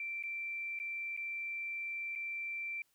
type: tone with dropouts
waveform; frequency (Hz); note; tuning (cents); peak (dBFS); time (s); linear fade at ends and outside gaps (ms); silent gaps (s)
sine; 2347; D7; -2; -37; 0-2.82; 2; 0.227-0.236 / 0.79-0.799 / 1.166-1.174 / 2.153-2.158
effects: white hiss -75 dBFS RMS until 2.94 s